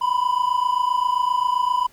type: tone pair together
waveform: triangle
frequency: 980.4 / 1008 Hz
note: B5 / B5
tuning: -13 / +35 cents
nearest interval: unison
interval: 48 cents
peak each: -19 dBFS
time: 0.01-1.87 s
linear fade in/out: 10 ms
effects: pink hiss -54 dBFS RMS until 1.92 s